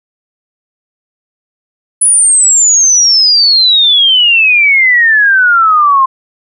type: exponential sweep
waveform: sine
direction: down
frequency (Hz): 10080 to 1046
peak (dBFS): -4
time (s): 2.01-6.06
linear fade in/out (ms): 10
effects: none